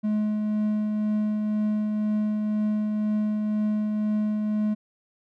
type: tone with tremolo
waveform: triangle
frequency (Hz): 212.2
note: G#3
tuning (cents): +38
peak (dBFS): -19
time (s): 0.03-4.75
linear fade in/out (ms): 20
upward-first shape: triangle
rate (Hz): 2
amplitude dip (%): 30
effects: none